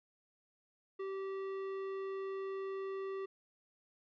sine tone with tanh clipping, 387.3 Hz, G4, 21 cents flat, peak -40 dBFS, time 0.99-3.26 s, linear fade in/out 10 ms, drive 13 dB, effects none

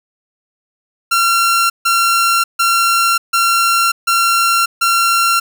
sawtooth tone bursts, 1368 Hz, F6, 36 cents flat, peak -7 dBFS, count 6, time 1.11-5.4 s, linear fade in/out 10 ms, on 590 ms, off 150 ms, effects none

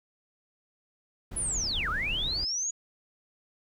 brown noise, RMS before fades -37 dBFS, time 1.31-2.45 s, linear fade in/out 10 ms
sine linear two-way sweep, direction down then up, 10300 to 1172 to 6850 Hz, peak -28 dBFS, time 1.36-2.71 s, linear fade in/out 10 ms, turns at 1.89 s
effects none

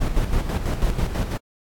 brown noise with tremolo, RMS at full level -20 dBFS, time 0-1.38 s, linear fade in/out 20 ms, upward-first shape square, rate 6.1 Hz, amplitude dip 55%, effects AAC 64 kbps

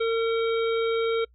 harmonic tone with a mistuned harmonic, 455.4 Hz, A#4, 40 cents flat, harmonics 1 / 3 / 5 / 7 / 8, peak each -22 / -32 / -36 / -39 / -40 dBFS, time 0-1.25 s, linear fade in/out 10 ms, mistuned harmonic 8, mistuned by +63 cents, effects noise-tail reverb RT60 0.1 s tail -26 dB re dry + added 60 Hz sine -55 dBFS peak until 1.34 s

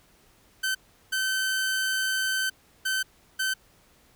sawtooth tone bursts at uneven times, 1537 Hz, G6, 35 cents flat, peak -21 dBFS, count 4, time 0.63-0.75 / 1.12-2.5 / 2.85-3.03 / 3.39-3.54 s, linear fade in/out 10 ms, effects pink hiss -60 dBFS RMS until 4.15 s

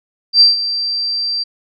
sine tone with ADSR envelope, 4699 Hz, D8, in tune, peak -3 dBFS, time 0.33-1.44 s, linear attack 77 ms, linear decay 150 ms, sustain -13 dB, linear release 16 ms, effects none

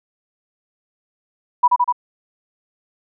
sine tone with echo, 980 Hz, B5, 14 cents flat, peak -8 dBFS, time 1.63-1.68 s, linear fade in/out 10 ms, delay 82 ms, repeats 3, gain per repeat -2 dB, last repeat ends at 1.926 s, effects none

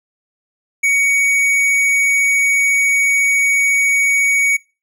sine tone with hard clipping, 2243 Hz, C#7, 20 cents sharp, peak -13 dBFS, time 0.83-4.57 s, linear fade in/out 10 ms, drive 10 dB, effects noise-tail reverb RT60 0.3 s tail -22 dB re dry

